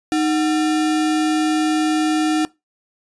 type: tone with sample-and-hold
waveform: sine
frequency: 310 Hz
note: D#4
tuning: 6 cents flat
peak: -15 dBFS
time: 0.12-2.45 s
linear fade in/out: 0 ms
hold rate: 1050 Hz
effects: noise-tail reverb RT60 0.2 s tail -21 dB re dry + resampled to 22050 Hz